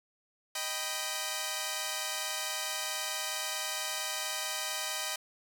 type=chord; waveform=5% pulse; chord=Eb augmented; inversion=none; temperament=equal; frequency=622.3 / 784 / 987.8 Hz; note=Eb5 / G5 / B5; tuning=0 / 0 / 0 cents; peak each=-26 dBFS; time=0.55-5.16 s; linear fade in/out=5 ms; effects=none